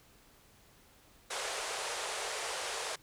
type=band-pass noise; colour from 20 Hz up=pink; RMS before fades=-38 dBFS; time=1.3-2.96 s; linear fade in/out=10 ms; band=420 to 10000 Hz; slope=48 dB/octave; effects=pink hiss -62 dBFS RMS until 3.02 s